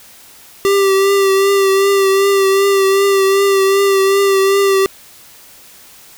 square tone with vibrato, 392 Hz, G4, in tune, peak -10 dBFS, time 0.65-4.86 s, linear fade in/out 0 ms, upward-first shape triangle, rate 2.6 Hz, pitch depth 32 cents each way, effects white hiss -41 dBFS RMS until 6.17 s

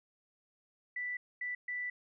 sine tone bursts at uneven times, 1975.5 Hz, B6, in tune, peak -35 dBFS, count 3, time 0.96-1.17 / 1.41-1.55 / 1.68-1.9 s, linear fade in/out 5 ms, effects none

